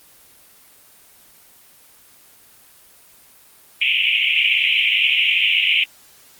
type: band-pass noise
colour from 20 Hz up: white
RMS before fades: -17 dBFS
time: 3.81-5.84 s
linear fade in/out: 5 ms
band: 2200 to 3100 Hz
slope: 96 dB/octave
effects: white hiss -49 dBFS RMS until 6.39 s + Opus 24 kbps